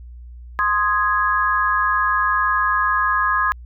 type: chord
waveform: sine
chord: Ab major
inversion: first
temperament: equal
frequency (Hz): 1046.5 / 1244.5 / 1661.2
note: C6 / Eb6 / Ab6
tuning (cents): 0 / 0 / 0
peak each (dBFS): -20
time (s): 0.59-3.52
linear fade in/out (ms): 0
effects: added 60 Hz sine -35 dBFS peak until 3.65 s